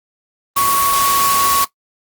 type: tone in noise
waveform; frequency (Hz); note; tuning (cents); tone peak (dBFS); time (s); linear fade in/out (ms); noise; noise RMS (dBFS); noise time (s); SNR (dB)
sine; 1114; C#6; +8; -13; 0.56-1.65; 10; white; -18; 0.56-1.65; +2
effects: noise-tail reverb RT60 0.1 s tail -17 dB re dry + Opus 24 kbps